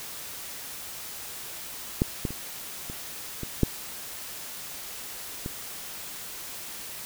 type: clicks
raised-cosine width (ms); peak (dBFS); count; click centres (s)
3; -8 / -14 / -24 / -24 / -20 / -6 / -19; 7; 2.019 / 2.252 / 2.306 / 2.899 / 3.433 / 3.633 / 5.461
effects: white hiss -39 dBFS RMS until 7.05 s